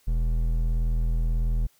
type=tone with hard clipping; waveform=triangle; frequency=40.79 Hz; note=E1; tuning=17 cents flat; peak=-23 dBFS; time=0.07-1.67 s; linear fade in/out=10 ms; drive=12 dB; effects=white hiss -63 dBFS RMS until 1.79 s